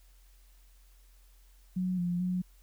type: tone with pitch steps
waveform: sine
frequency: 183.5 / 175.6 / 181.7 Hz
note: F#3 / F3 / F#3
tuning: -14 / +10 / -31 cents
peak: -28 dBFS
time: 1.76-2.42 s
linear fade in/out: 10 ms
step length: 220 ms
effects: added 44 Hz sine -56 dBFS peak until 2.62 s + white hiss -67 dBFS RMS until 2.62 s